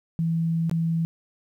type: tone with dropouts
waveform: sine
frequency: 164.81 Hz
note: E3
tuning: in tune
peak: -21 dBFS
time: 0.19-1.05 s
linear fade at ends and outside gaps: 0 ms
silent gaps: 0.696-0.713 s
effects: 10-bit